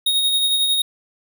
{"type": "tone with tremolo", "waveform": "square", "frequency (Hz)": 3739, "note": "A#7", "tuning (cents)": 4, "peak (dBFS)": -15, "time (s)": [0.06, 0.82], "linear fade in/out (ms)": 5, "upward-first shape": "sine", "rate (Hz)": 11, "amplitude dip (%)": 35, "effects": []}